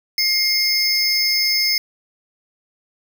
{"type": "tone cluster", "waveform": "square", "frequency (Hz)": [2124, 4687, 5170], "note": ["C7", "D8", "E8"], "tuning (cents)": [25, -4, -34], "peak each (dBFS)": [-22, -26, -18], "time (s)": [0.18, 1.78], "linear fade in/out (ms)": 2, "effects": []}